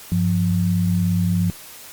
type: tone pair together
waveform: sine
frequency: 98.5 / 175.51 Hz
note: G2 / F3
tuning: +9 / +9 cents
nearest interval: minor seventh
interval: 1000 cents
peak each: -20 / -18 dBFS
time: 0.12-1.5 s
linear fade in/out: 0 ms
effects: white hiss -40 dBFS RMS until 1.92 s + Opus 48 kbps